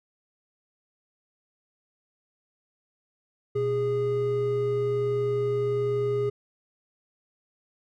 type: tone pair together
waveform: triangle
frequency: 123.47 / 411.6 Hz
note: B2 / G#4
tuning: 0 / -16 cents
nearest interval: octave + major sixth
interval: 2084 cents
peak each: -29 / -22 dBFS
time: 3.55-6.3 s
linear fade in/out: 10 ms
effects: none